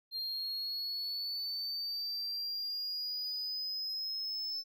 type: linear sweep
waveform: triangle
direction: up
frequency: 4186 to 5274 Hz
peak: -34 dBFS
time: 0.11-4.64 s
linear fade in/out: 50 ms
effects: none